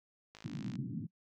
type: click train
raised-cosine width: 0.2 ms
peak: -34 dBFS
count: 23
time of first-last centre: 0.35-0.755 s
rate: 54.3 Hz
type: band-pass noise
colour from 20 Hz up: pink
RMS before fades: -40 dBFS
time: 0.44-1.07 s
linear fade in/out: 20 ms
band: 120 to 280 Hz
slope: 48 dB/octave
effects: noise-tail reverb RT60 0.1 s tail -24 dB re dry